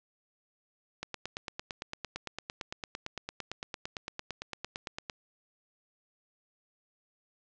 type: click train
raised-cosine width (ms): 0.2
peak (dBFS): -19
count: 37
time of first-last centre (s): 1.03-5.098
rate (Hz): 8.85
effects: low-pass 7000 Hz 12 dB/octave